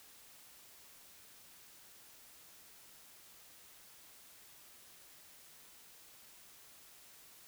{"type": "silence", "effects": ["white hiss -59 dBFS RMS until 7.47 s"]}